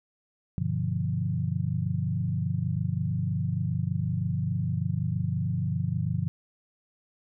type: chord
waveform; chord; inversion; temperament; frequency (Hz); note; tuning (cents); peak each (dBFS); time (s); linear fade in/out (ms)
sine; G dominant seventh; none; equal with one note detuned; 98 / 123.47 / 146.83 / 173.21; G2 / B2 / D3 / F3; 0 / 0 / 0 / -14; -31; 0.58-6.28; 0
effects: none